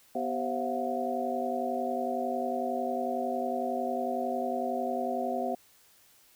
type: tone cluster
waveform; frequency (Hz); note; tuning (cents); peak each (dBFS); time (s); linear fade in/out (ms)
sine; 247.5 / 388.6 / 527 / 675 / 726; B3 / G4 / C5 / E5 / F#5; +4 / -15 / +12 / +41 / -33; -35 / -37 / -36 / -34 / -34; 0.15-5.55; 5
effects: white hiss -61 dBFS RMS until 6.35 s